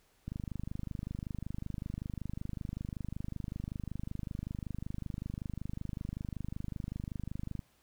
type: click train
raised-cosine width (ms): 5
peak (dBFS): -26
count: 186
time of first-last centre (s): 0.28-7.592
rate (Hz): 25.3
effects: pink hiss -69 dBFS RMS until 7.82 s